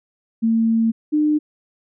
sine tone pair in turn, 226.1 / 301.8 Hz, A3 / D4, +47 / +47 cents, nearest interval perfect fourth, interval 500 cents, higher second, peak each -14 dBFS, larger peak neither, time 0.42-0.92 / 1.12-1.39 s, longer first, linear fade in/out 20 ms, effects none

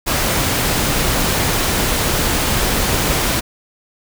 pink noise, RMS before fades -17 dBFS, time 0.06-3.41 s, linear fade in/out 20 ms, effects none

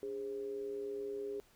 sine tone with amplitude modulation, 409 Hz, G#4, 26 cents flat, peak -35 dBFS, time 0.03-1.4 s, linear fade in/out 0 ms, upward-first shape sine, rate 119 Hz, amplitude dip 60%, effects pink hiss -67 dBFS RMS until 1.55 s

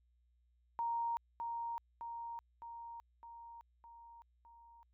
sine tone with echo, 932.3 Hz, A#5, in tune, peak -34 dBFS, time 0.79-1.17 s, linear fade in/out 0 ms, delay 610 ms, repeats 6, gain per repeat -4 dB, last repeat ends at 4.83 s, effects added 60 Hz sine -70 dBFS peak until 4.93 s

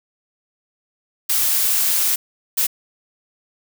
blue noise bursts at uneven times, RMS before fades -18 dBFS, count 2, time 1.29-2.16 / 2.57-2.67 s, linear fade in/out 10 ms, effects none

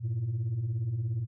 sine beating tone pair, 99.8 / 116.8 Hz, G2 / A#2, +32 / +4 cents, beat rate 17 Hz, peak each -34 / -27 dBFS, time 0-1.27 s, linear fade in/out 50 ms, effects tanh soft clip ceiling -26 dBFS

